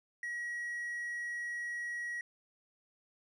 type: tone with hard clipping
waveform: triangle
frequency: 1910 Hz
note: A#6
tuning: 42 cents sharp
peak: -37 dBFS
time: 0.23-2.21 s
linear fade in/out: 2 ms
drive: 5 dB
effects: resampled to 32000 Hz